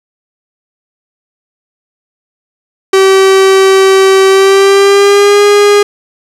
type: tone with pitch glide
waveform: 45% pulse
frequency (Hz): 384.6 to 409.8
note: G4 to G#4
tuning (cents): -33 to -23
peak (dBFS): -3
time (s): 2.93-5.83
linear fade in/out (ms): 5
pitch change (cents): +110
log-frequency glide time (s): 4.28-5.43
effects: low-pass 9000 Hz 12 dB/octave + 7-bit